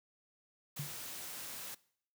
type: noise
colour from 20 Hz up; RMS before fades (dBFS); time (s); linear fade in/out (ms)
white; -45; 0.76-1.75; 10
type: tone with exponential decay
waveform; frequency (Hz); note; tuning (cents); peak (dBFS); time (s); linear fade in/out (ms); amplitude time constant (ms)
sine; 144.5; D3; -28; -34; 0.79-1.01; 5; 46
effects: noise-tail reverb RT60 0.6 s tail -21 dB re dry + high-pass 80 Hz 12 dB/octave